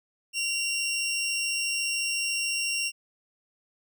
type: tone pair together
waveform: 20% pulse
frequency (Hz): 2754 / 2899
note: F7 / F#7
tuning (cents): -25 / -36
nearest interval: minor second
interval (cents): 89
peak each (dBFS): -22 / -34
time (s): 0.33-2.92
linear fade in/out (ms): 50
effects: none